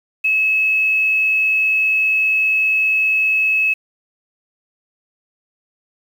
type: tone with quantisation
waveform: sine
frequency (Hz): 2585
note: E7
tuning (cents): -34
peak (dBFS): -13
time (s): 0.24-3.74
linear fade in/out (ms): 10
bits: 7
effects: none